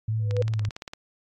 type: tone with vibrato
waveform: sine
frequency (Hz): 107.7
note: A2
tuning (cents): -37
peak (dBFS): -23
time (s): 0.08-0.69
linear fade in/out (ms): 5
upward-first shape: sine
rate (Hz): 3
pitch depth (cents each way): 50
type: tone with exponential growth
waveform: sine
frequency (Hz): 493.9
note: B4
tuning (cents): 0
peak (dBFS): -19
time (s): 0.19-0.42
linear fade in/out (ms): 5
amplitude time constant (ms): 49
type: click train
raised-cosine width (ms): 0.2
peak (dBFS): -19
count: 12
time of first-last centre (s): 0.31-0.935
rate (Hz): 17.6
effects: AAC 48 kbps